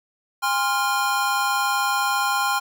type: chord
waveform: square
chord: F minor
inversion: first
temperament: equal with one note detuned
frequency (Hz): 811.6 / 1046.5 / 1396.9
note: Ab5 / C6 / F6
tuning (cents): -40 / 0 / 0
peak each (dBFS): -25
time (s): 0.42-2.6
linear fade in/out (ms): 20
effects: none